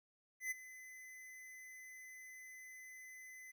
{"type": "tone with ADSR envelope", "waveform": "square", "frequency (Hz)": 2027, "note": "B6", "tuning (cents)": 45, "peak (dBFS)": -37, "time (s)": [0.4, 3.52], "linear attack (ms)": 110, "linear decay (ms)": 19, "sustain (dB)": -16, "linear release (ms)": 16, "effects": ["13-bit"]}